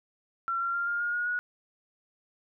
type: tone with pitch steps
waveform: sine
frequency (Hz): 1360 / 1375.8 / 1391.8 / 1408 / 1424.3 / 1440.9 / 1457.6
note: F6 / F6 / F6 / F6 / F6 / F#6 / F#6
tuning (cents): -46 / -26 / -6 / +14 / +34 / -46 / -26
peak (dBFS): -27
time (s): 0.48-1.39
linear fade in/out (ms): 0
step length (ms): 130
effects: none